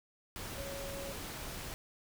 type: tone in noise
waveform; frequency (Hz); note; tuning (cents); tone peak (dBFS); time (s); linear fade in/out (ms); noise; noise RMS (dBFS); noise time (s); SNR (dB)
sine; 554.4; C#5; 0; -43; 0.58-1.12; 0; pink; -43; 0.36-1.74; -3
effects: none